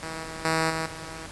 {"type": "tone with level steps", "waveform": "5% pulse", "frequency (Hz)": 161, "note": "E3", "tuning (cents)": -41, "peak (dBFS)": [-22, -25, -11, -16, -27], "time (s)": [0.03, 1.26], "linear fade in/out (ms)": 0, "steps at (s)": [0.23, 0.45, 0.7, 0.86], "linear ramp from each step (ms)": 2, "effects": ["pink hiss -42 dBFS RMS until 1.31 s", "resampled to 24000 Hz"]}